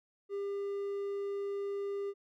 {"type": "tone", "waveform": "triangle", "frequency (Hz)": 400.2, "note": "G4", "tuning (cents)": 36, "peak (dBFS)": -32, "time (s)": [0.29, 2.14], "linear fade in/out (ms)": 50, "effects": []}